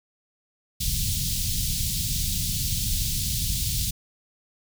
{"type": "band-stop noise", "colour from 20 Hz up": "pink", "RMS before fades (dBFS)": -26, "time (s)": [0.8, 3.91], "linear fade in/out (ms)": 10, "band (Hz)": [160, 3600], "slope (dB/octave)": 24, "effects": []}